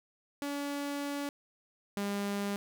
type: tone pair in turn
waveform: sawtooth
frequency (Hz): 285.1 / 201.6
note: C#4 / G3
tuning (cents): +49 / +49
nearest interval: tritone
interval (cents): 600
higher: first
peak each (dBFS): -30 / -28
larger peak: second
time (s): 0.42-1.29 / 1.97-2.56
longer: first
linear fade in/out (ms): 0
effects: none